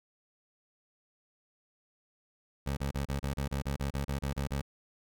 20% pulse tone bursts, 69.5 Hz, C#2, 5 cents sharp, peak -26 dBFS, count 14, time 2.66-4.616 s, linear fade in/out 10 ms, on 110 ms, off 32 ms, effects none

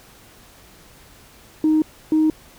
sine tone pair in turn, 311.1 / 312.4 Hz, D#4 / D#4, 0 / +7 cents, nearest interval unison, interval 7 cents, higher second, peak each -12 dBFS, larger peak neither, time 1.64-1.82 / 2.12-2.3 s, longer neither, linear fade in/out 2 ms, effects tanh soft clip ceiling -10 dBFS + pink hiss -48 dBFS RMS until 2.58 s

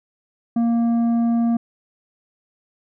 sine tone with tanh clipping, 233.1 Hz, A#3, in tune, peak -17 dBFS, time 0.56-1.57 s, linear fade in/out 5 ms, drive 7 dB, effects none

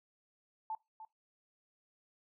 sine tone with echo, 880 Hz, A5, in tune, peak -36 dBFS, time 0.7-0.75 s, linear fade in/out 2 ms, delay 300 ms, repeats 1, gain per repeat -11 dB, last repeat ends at 1.05 s, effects noise-tail reverb RT60 0.2 s tail -21 dB re dry

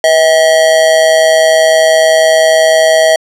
square tone with amplitude modulation, 641 Hz, E5, 49 cents flat, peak -3 dBFS, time 0.04-3.16 s, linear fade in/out 2 ms, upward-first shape sine, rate 150 Hz, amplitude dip 60%, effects low-pass 10000 Hz 12 dB/octave

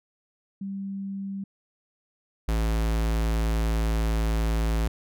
sine / square tone pair in turn, 196 / 55.16 Hz, G3 / A1, 0 / +5 cents, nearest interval octave + minor seventh, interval 2195 cents, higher first, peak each -30 / -23 dBFS, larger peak second, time 0.61-1.44 / 2.48-4.88 s, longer second, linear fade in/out 5 ms, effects none

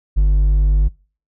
sine tone with hard clipping, 49.45 Hz, G1, 16 cents sharp, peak -11 dBFS, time 0.16-0.89 s, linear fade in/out 20 ms, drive 3 dB, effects noise-tail reverb RT60 0.4 s tail -25 dB re dry

